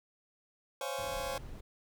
sawtooth chord, Db major seventh, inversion third, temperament just, 519.7 / 554.4 / 693 / 831.5 Hz, C5 / Db5 / F5 / Ab5, -12 / 0 / -14 / +2 cents, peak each -36 / -35 / -40 / -38 dBFS, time 0.81-1.38 s, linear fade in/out 2 ms
brown noise, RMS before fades -46 dBFS, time 0.98-1.61 s, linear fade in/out 10 ms
effects none

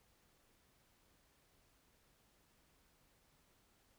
silence, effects pink hiss -73 dBFS RMS until 3.98 s

